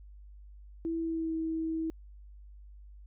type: tone with pitch glide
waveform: sine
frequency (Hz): 329.6 to 322.6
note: E4 to E4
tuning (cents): 0 to -37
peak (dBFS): -30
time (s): 0.85-1.9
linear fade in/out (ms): 0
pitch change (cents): -37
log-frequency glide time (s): 0.98-1.34
effects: added 50 Hz sine -48 dBFS peak until 3.06 s